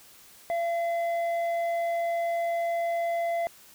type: tone with low-pass filter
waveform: square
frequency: 680 Hz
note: F5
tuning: 46 cents flat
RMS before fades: -28 dBFS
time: 0.5-3.47 s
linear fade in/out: 0 ms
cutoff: 1400 Hz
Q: 3.2
effects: white hiss -53 dBFS RMS until 3.74 s